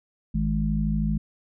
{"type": "harmonic tone", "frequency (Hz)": 52.9, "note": "G#1", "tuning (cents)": 33, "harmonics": [1, 3, 4], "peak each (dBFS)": [-26, -26, -26], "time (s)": [0.34, 1.18], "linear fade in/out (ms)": 10, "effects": []}